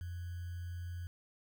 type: tone with sample-and-hold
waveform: sine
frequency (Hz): 87.31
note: F2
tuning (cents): 0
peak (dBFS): -39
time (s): 0.01-1.07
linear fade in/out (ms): 0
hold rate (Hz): 1575
effects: none